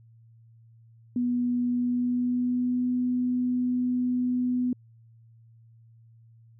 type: tone with pitch glide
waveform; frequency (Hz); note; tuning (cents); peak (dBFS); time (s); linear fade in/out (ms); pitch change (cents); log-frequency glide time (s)
sine; 244.6 to 249; B3 to B3; -16 to +14; -23; 1.16-4.73; 2; +30; 1.69-2.89
effects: added 114 Hz sine -52 dBFS peak until 6.59 s